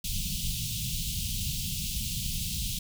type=band-stop noise; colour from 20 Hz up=pink; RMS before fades=-32 dBFS; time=0.04-2.79 s; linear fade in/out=5 ms; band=200 to 2800 Hz; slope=48 dB/octave; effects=none